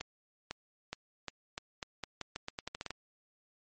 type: accelerating click train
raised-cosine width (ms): 0.2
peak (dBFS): -20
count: 16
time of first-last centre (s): 0.01-2.906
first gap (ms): 500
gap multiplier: 0.84
effects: MP3 32 kbps